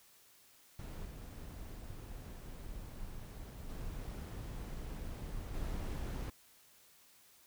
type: noise with level steps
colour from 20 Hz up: brown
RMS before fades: -44 / -47 / -43 / -39 dBFS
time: 0.79-6.3 s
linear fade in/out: 2 ms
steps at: 1.05 / 3.69 / 5.54 s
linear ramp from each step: 5 ms
effects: white hiss -64 dBFS RMS until 7.46 s